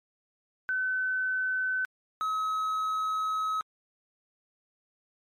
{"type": "tone pair in turn", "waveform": ["sine", "triangle"], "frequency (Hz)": [1517, 1279.7], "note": ["F#6", "D#6"], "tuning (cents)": [43, 48], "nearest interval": "minor third", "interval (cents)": 295, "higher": "first", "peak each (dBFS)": [-26, -25], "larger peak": "second", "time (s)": [[0.69, 1.85], [2.21, 3.61]], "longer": "second", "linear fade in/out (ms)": 0, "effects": ["MP3 64 kbps"]}